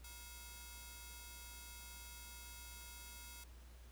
5% pulse ring-modulated tone, 1189 Hz, D6, 21 cents sharp, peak -38 dBFS, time 0.04-3.44 s, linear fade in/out 5 ms, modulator 231 Hz, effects added 60 Hz sine -55 dBFS peak until 3.91 s + pink hiss -66 dBFS RMS until 3.91 s

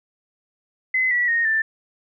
sine tone with pitch steps, 2037 / 1945 / 1857.2 / 1773.3 Hz, C7 / B6 / A#6 / A6, -47 / -27 / -7 / +13 cents, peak -17 dBFS, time 0.94-1.62 s, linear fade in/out 5 ms, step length 170 ms, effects none

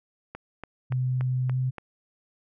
click train, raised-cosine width 0.5 ms, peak -22 dBFS, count 6, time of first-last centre 0.35-1.783 s, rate 3.49 Hz
sine tone with pitch glide, 127.6 to 128.64 Hz, C3 to C3, -43 to -29 cents, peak -23 dBFS, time 0.9-1.71 s, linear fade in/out 20 ms, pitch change +14 cents, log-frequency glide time 1.52-1.57 s
effects none

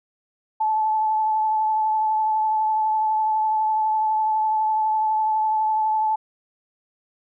sine tone with vibrato, 868 Hz, A5, 24 cents flat, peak -18 dBFS, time 0.6-6.16 s, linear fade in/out 10 ms, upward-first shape triangle, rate 12 Hz, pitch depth 20 cents each way, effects none

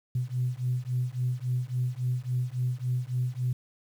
sine beating tone pair, 123.47 / 127.07 Hz, B2 / B2, 0 / +50 cents, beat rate 3.6 Hz, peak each -29 dBFS, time 0.15-3.53 s, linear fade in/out 5 ms, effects tanh soft clip ceiling -19 dBFS + 9-bit

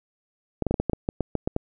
clicks, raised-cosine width 2 ms, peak -10 dBFS, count 12, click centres 0.623 / 0.667 / 0.71 / 0.742 / 0.8 / 0.897 / 0.933 / 1.089 / 1.207 / 1.353 / 1.475 / 1.564 s, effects none

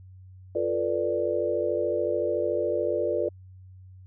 sine chord, B half-diminished seventh, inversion second, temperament equal, 349.2 / 440 / 493.9 / 587.3 Hz, F4 / A4 / B4 / D5, 0 / 0 / 0 / 0 cents, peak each -30 / -30 / -29 / -28 dBFS, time 0.55-3.29 s, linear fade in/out 5 ms, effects added 93 Hz sine -45 dBFS peak until 4.06 s

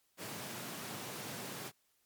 pink high-pass noise, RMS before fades -44 dBFS, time 0.17-1.72 s, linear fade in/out 50 ms, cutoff 110 Hz, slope 48 dB/octave, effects white hiss -75 dBFS RMS until 2.05 s + MP3 96 kbps

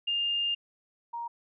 sine tone pair in turn, 2812 / 938.4 Hz, F7 / A#5, +11 / +11 cents, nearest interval octave + perfect fifth, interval 1900 cents, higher first, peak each -26 / -33 dBFS, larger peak first, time 0.07-0.55 / 1.13-1.28 s, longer first, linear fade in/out 10 ms, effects none

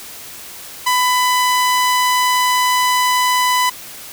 sawtooth tone, 999 Hz, B5, 20 cents sharp, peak -9 dBFS, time 0.86-3.7 s, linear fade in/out 10 ms, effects white hiss -34 dBFS RMS until 4.12 s

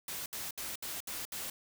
white noise bursts, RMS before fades -40 dBFS, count 6, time 0.08-1.5 s, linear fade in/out 2 ms, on 180 ms, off 68 ms, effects none

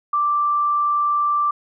sine tone, 1174.7 Hz, D6, in tune, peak -16 dBFS, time 0.13-1.51 s, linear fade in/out 5 ms, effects none

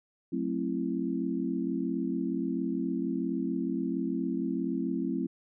sine chord, F# half-diminished seventh, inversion none, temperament just, 185 / 222 / 266.4 / 333 Hz, F#3 / A3 / C4 / E4, 0 / +16 / +31 / +18 cents, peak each -35 / -35 / -32 / -34 dBFS, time 0.32-5.27 s, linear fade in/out 10 ms, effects none

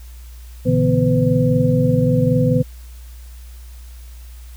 sine tone cluster, 117.9 / 141.9 / 162.8 / 247.3 / 505 Hz, A#2 / C#3 / E3 / B3 / B4, +20 / +41 / -21 / +3 / +39 cents, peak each -19 dBFS, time 0.65-2.63 s, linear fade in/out 20 ms, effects added 60 Hz sine -34 dBFS peak until 4.56 s + white hiss -49 dBFS RMS until 4.56 s

